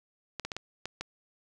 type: clicks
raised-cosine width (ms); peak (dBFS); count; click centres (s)
0.2; -18; 6; 0.397 / 0.45 / 0.518 / 0.566 / 0.856 / 1.01
effects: none